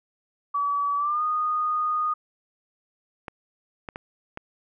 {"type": "tone with pitch glide", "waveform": "sine", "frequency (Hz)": [1144, 1233.2], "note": ["D6", "D#6"], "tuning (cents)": [-46, -16], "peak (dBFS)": -22, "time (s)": [0.54, 2.14], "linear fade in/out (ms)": 10, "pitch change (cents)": 130, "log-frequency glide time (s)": [0.97, 1.23]}
{"type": "clicks", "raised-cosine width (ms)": 0.5, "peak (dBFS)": -19, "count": 4, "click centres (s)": [3.282, 3.888, 3.959, 4.374]}
{"effects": []}